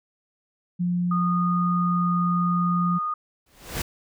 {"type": "tone with pitch glide", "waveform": "sine", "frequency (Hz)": [176.6, 175.58], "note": ["F3", "F3"], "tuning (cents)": [20, 10], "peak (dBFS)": -21, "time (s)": [0.79, 2.99], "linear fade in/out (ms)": 20, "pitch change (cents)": -10, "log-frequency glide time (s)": [1.73, 2.13]}
{"type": "tone", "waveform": "sine", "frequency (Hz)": 1231, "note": "D#6", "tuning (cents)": -19, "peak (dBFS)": -24, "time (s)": [1.11, 3.14], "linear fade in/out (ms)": 5}
{"type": "noise with exponential growth", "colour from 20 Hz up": "pink", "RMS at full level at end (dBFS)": -25, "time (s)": [3.46, 3.82], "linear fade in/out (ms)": 5, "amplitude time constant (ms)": 77}
{"effects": []}